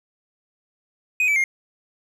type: tone with pitch steps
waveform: triangle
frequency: 2500 / 2306 / 2127 Hz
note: D#7 / D7 / C7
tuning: +8 / -32 / +28 cents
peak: -15 dBFS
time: 1.2-1.44 s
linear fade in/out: 2 ms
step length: 80 ms
effects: none